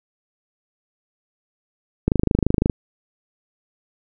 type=click train; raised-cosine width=3 ms; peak=-3 dBFS; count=17; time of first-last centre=2.08-2.698 s; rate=25.9 Hz; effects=none